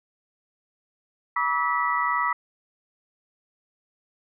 sine tone cluster, 969 / 1148 / 1290 / 1959 Hz, B5 / D6 / E6 / B6, -33 / -40 / -38 / -15 cents, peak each -27 dBFS, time 1.36-2.33 s, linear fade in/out 5 ms, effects none

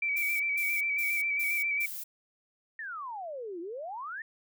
sine tone with vibrato, 2306 Hz, D7, 32 cents flat, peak -27 dBFS, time 0.02-1.86 s, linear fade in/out 5 ms, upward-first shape square, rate 7.4 Hz, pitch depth 27 cents each way
violet noise bursts, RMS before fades -39 dBFS, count 5, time 0.16-2.04 s, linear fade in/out 10 ms, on 240 ms, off 170 ms
sine exponential two-way sweep, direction down then up, 1864.7 to 327.1 to 1864.7 Hz, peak -36 dBFS, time 2.79-4.22 s, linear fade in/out 2 ms, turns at 3.6 s
effects none

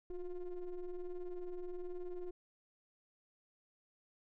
triangle ring-modulated tone, 174.61 Hz, F3, in tune, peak -35 dBFS, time 0.1-2.31 s, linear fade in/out 5 ms, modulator 184 Hz, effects none

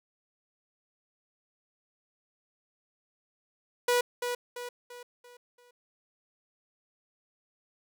sawtooth tone with echo, 487.9 Hz, B4, 21 cents flat, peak -19 dBFS, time 3.88-4.01 s, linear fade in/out 5 ms, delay 340 ms, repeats 5, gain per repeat -7 dB, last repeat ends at 5.71 s, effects none

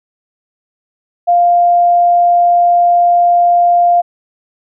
sine tone, 699 Hz, F5, 1 cent sharp, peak -6 dBFS, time 1.27-4.02 s, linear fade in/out 20 ms, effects none

